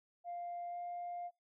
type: tone with pitch glide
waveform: sine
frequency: 698.5 to 702.5 Hz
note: F5 to F5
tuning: 0 to +10 cents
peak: -39 dBFS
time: 0.24-1.31 s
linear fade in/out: 50 ms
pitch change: +10 cents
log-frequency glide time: 0.7-0.76 s
effects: noise-tail reverb RT60 0.2 s tail -24 dB re dry + tanh soft clip ceiling -37 dBFS